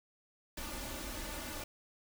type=noise with comb filter; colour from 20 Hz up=pink; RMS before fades=-42 dBFS; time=0.57-1.64 s; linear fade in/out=5 ms; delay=3.4 ms; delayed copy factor=+0.7; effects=none